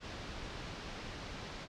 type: low-pass noise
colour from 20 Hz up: pink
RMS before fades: -45 dBFS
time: 0-1.68 s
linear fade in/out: 50 ms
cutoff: 5300 Hz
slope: 24 dB/octave
effects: none